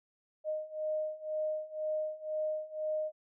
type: beating tone pair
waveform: sine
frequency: 617 / 619 Hz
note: D#5 / D#5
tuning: -15 / -9 cents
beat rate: 2 Hz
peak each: -37 / -35 dBFS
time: 0.44-3.12 s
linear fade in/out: 50 ms
effects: none